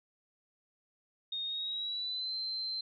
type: tone with pitch glide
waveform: sine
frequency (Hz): 3702 to 4108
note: A#7 to C8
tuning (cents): -13 to -33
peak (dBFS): -34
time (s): 1.32-2.81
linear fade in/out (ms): 5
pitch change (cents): +180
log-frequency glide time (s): 1.45-2.35
effects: none